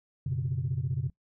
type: chord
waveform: sine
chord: F# suspended fourth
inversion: none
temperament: equal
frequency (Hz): 92.5 / 123.47 / 138.59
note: F#2 / B2 / C#3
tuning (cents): 0 / 0 / 0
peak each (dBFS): -35 / -31 / -30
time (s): 0.26-1.1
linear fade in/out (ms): 5
effects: noise-tail reverb RT60 0.1 s tail -21 dB re dry + tanh soft clip ceiling -21 dBFS